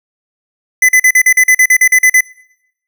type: tone bursts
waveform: square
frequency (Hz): 2014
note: B6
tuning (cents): +33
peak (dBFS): -5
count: 13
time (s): 0.82-2.208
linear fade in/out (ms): 5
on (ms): 68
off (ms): 42
effects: noise-tail reverb RT60 0.8 s tail -24 dB re dry